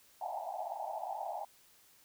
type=band-pass noise; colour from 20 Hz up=white; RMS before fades=-40 dBFS; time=0.21-1.45 s; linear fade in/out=5 ms; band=630 to 880 Hz; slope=96 dB/octave; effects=white hiss -64 dBFS RMS until 2.04 s